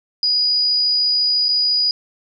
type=tone with dropouts; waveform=sine; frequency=4917 Hz; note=D#8; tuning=21 cents flat; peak=-14 dBFS; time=0.23-1.91 s; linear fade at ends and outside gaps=1 ms; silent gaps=1.484-1.489 s; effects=none